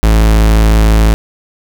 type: tone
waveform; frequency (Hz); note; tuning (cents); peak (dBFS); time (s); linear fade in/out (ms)
45% pulse; 54.1; A1; -29; -5; 0.03-1.14; 0
effects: none